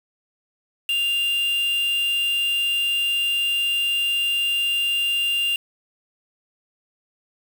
triangle tone with quantisation, 2794 Hz, F7, in tune, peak -18 dBFS, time 0.89-5.56 s, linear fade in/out 2 ms, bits 5, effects none

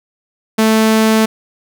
sawtooth tone, 220 Hz, A3, in tune, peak -5 dBFS, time 0.58-1.26 s, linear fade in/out 10 ms, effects none

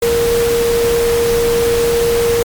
sine tone in noise, 468.6 Hz, A#4, 9 cents sharp, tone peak -11 dBFS, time 0.02-2.43 s, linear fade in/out 5 ms, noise pink, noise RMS -21 dBFS, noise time 0.02-2.43 s, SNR +7 dB, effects MP3 96 kbps

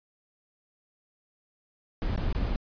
brown noise with dropouts, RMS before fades -28 dBFS, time 2.02-2.56 s, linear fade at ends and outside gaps 0 ms, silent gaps 2.162-2.178 / 2.327-2.349 s, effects resampled to 11025 Hz

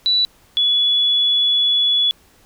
sine tone pair in turn, 3951 / 3409 Hz, B7 / G#7, 0 / +45 cents, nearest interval minor third, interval 255 cents, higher first, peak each -13 dBFS, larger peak neither, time 0.06-0.25 / 0.57-2.11 s, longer second, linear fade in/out 0 ms, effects pink hiss -53 dBFS RMS until 2.45 s

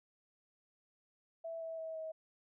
sine tone with pitch steps, 659.3 / 652.1 / 645 / 637.9 Hz, E5 / E5 / E5 / D#5, 0 / -19 / -38 / +43 cents, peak -40 dBFS, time 1.44-2.12 s, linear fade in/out 10 ms, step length 170 ms, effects none

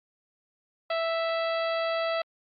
harmonic tone, 659.3 Hz, E5, in tune, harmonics 1 / 2 / 3 / 4 / 5 / 6 / 7, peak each -27 / -33 / -37 / -39 / -41 / -43 / -44 dBFS, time 0.9-2.22 s, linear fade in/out 5 ms, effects Opus 48 kbps

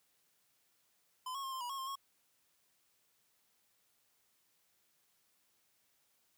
square tone with pitch steps, 1021 / 1098 / 1068 / 1049 / 969 / 1091 / 1059 / 1095 Hz, C6 / C#6 / C6 / C6 / B5 / C#6 / C6 / C#6, -43 / -17 / +35 / +4 / -33 / -28 / +21 / -22 cents, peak -40 dBFS, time 1.26-1.956 s, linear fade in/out 5 ms, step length 87 ms, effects white hiss -75 dBFS RMS until 6.37 s + high-pass 60 Hz 12 dB/octave

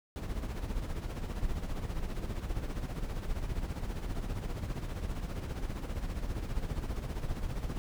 brown noise with tremolo, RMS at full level -33 dBFS, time 0.16-7.78 s, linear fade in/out 0 ms, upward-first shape sine, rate 15 Hz, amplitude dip 60%, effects none

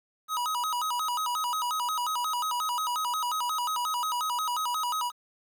square tone with vibrato, 1108.7 Hz, C#6, in tune, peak -28 dBFS, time 0.28-5.12 s, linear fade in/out 50 ms, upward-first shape square, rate 5.6 Hz, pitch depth 230 cents each way, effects 10-bit

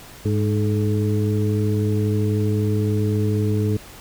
harmonic tone with a mistuned harmonic, 103.83 Hz, G#2, in tune, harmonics 1 / 2 / 3 / 4, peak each -19 / -25 / -27 / -26 dBFS, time 0.25-3.77 s, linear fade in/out 5 ms, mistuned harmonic 4, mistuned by +52 cents, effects pink hiss -42 dBFS RMS until 4 s

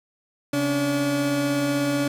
30% pulse tone pair together, 135.26 / 286.6 Hz, C#3 / D4, -42 / -42 cents, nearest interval octave + minor second, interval 1300 cents, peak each -27 / -19 dBFS, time 0.53-2.08 s, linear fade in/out 5 ms, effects resampled to 32000 Hz + 8-bit

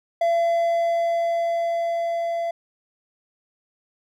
triangle tone with level ramp, 677 Hz, E5, 46 cents sharp, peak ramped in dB -15 to -21 dBFS, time 0.21-2.51 s, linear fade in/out 5 ms, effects none

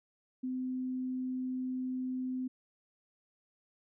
sine tone, 256.1 Hz, C4, 37 cents flat, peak -33 dBFS, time 0.43-2.48 s, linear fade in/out 10 ms, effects none

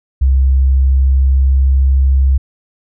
sine tone with pitch glide, 66.3 to 66.92 Hz, C2 to C2, +23 to +40 cents, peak -7 dBFS, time 0.21-2.38 s, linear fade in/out 10 ms, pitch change +17 cents, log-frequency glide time 0.51-1.89 s, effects none

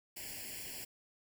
white noise with comb filter, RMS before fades -45 dBFS, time 0.16-0.85 s, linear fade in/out 10 ms, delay 0.4 ms, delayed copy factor +0.95, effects none

